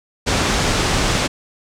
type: low-pass noise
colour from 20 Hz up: pink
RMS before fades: -18 dBFS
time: 0.26-1.28 s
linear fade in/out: 20 ms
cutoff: 7800 Hz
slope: 24 dB/octave
effects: none